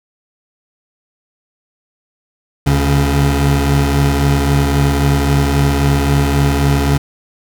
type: tone pair together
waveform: 25% pulse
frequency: 71.6 / 139.45 Hz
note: D2 / C#3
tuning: -43 / +11 cents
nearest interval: octave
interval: 1154 cents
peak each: -10 dBFS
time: 2.66-6.98 s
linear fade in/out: 10 ms
effects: none